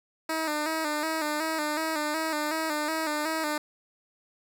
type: tone with vibrato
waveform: 10% pulse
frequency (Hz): 309.9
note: D#4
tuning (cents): -7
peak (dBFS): -19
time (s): 0.29-3.58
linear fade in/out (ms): 5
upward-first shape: square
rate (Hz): 2.7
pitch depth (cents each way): 54
effects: none